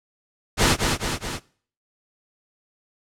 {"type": "noise with echo", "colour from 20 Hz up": "pink", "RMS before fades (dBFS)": -17, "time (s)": [0.57, 0.77], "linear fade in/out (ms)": 50, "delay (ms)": 210, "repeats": 3, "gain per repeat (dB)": -4, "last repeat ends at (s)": 1.4, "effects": ["noise-tail reverb RT60 0.5 s tail -22 dB re dry", "low-pass 9000 Hz 12 dB/octave"]}